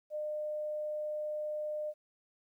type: tone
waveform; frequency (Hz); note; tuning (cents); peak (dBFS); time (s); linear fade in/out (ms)
sine; 605; D#5; -49; -34; 0.1-1.94; 50
effects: 12-bit